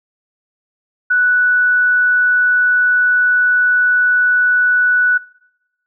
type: tone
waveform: sine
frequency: 1480 Hz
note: F#6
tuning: in tune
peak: -10 dBFS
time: 1.1-5.18 s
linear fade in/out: 10 ms
effects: noise-tail reverb RT60 1.0 s tail -24 dB re dry